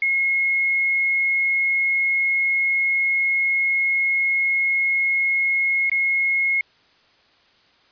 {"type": "tone with dropouts", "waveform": "sine", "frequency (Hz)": 2164, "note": "C#7", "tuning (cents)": -42, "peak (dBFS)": -17, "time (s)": [0.02, 6.61], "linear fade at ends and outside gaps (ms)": 2, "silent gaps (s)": [5.897, 5.916], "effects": ["white hiss -57 dBFS RMS until 7.91 s", "resampled to 11025 Hz"]}